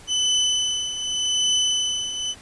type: tone with tremolo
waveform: 30% pulse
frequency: 3011 Hz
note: F#7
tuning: 30 cents sharp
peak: -14 dBFS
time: 0.07-2.35 s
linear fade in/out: 50 ms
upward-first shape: triangle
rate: 0.85 Hz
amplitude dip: 70%
effects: pink hiss -46 dBFS RMS until 2.41 s + resampled to 24000 Hz